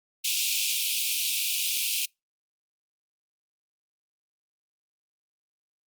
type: high-pass noise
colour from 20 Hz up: pink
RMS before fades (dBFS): -27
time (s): 0.24-2.06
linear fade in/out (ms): 10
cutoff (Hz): 2400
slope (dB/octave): 96
effects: noise-tail reverb RT60 0.2 s tail -26 dB re dry + Opus 48 kbps